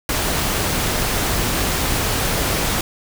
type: noise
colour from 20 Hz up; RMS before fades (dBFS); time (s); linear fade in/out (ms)
pink; -20; 0.09-2.81; 2
effects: none